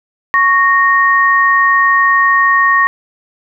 sine tone pair together, 1108.7 / 1856.5 Hz, C#6 / A#6, 0 / -8 cents, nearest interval major sixth, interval 892 cents, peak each -10 dBFS, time 0.34-2.87 s, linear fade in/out 0 ms, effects none

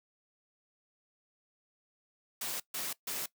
white noise bursts, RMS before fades -37 dBFS, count 3, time 2.41-3.26 s, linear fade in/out 5 ms, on 190 ms, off 140 ms, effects noise-tail reverb RT60 0.1 s tail -19 dB re dry + high-pass 150 Hz 12 dB/octave

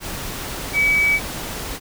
sine tone in noise, 2282 Hz, C#7, 50 cents sharp, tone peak -14 dBFS, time 0.73-1.2 s, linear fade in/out 50 ms, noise pink, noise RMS -29 dBFS, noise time 0-1.8 s, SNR +12 dB, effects none

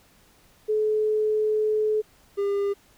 sine / triangle tone pair in turn, 429.2 / 401.7 Hz, A4 / G4, -43 / +42 cents, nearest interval minor second, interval 115 cents, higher first, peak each -20 dBFS, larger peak neither, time 0.68-2.02 / 2.37-2.74 s, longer first, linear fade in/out 20 ms, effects pink hiss -58 dBFS RMS until 2.97 s

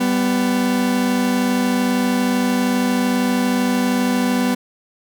40% pulse tone pair together, 196 / 248.8 Hz, G3 / B3, 0 / +13 cents, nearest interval major third, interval 413 cents, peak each -21 / -16 dBFS, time 0-4.55 s, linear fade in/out 10 ms, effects none

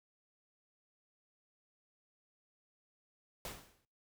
pink noise with exponential decay, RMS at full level -41 dBFS, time 3.45-3.85 s, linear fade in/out 1 ms, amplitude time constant 85 ms, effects noise-tail reverb RT60 0.4 s tail -21 dB re dry

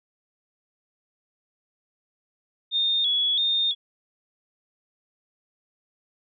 sine tone with vibrato, 3510 Hz, A7, 5 cents flat, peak -20 dBFS, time 2.71-3.75 s, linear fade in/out 50 ms, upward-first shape square, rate 1.5 Hz, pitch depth 68 cents each way, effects none

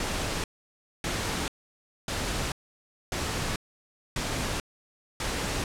pink noise bursts, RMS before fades -30 dBFS, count 6, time 0-5.64 s, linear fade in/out 2 ms, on 440 ms, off 600 ms, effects low-pass 9000 Hz 12 dB/octave

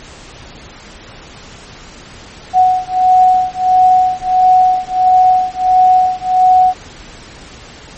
sine beating tone pair, 739 / 740.5 Hz, F#5 / F#5, -2 / +1 cents, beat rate 1.5 Hz, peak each -10 dBFS, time 2.53-6.74 s, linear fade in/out 50 ms, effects pink hiss -35 dBFS RMS until 7.97 s + MP3 32 kbps

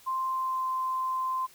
sine tone with pitch glide, 1046.5 to 1038.1 Hz, C6 to C6, 0 to -14 cents, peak -27 dBFS, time 0.06-1.47 s, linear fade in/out 20 ms, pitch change -14 cents, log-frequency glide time 0.28-0.67 s, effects white hiss -56 dBFS RMS until 1.54 s

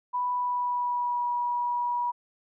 sine tone with pitch glide, 987.8 to 967.5 Hz, B5 to B5, 0 to -36 cents, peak -25 dBFS, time 0.13-2.12 s, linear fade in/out 20 ms, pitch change -36 cents, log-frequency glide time 0.32-1.27 s, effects none

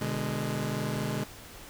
sawtooth chord, G# diminished, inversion first, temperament just, 124.59 / 149.51 / 207.7 Hz, B2 / D3 / G#3, +16 / +31 / 0 cents, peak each -30 dBFS, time 0.01-1.24 s, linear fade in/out 5 ms, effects pink hiss -47 dBFS RMS until 1.69 s

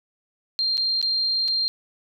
sine tone with dropouts, 4186 Hz, C8, in tune, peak -20 dBFS, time 0.59-1.68 s, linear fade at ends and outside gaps 0 ms, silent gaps 0.771-0.778 / 1.015-1.027 / 1.479-1.483 s, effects none

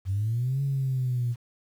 sine linear two-way sweep, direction up then down, 91.3 to 140 to 118.1 Hz, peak -23 dBFS, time 0.05-1.36 s, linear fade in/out 50 ms, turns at 0.62 s, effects tanh soft clip ceiling -19 dBFS + 9-bit

